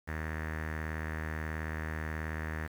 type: tone with low-pass filter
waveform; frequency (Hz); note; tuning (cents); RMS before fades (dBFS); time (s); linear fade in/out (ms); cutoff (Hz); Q
sawtooth; 78.5; D#2; +16; -37; 0.07-2.68; 20; 1800; 6
effects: 9-bit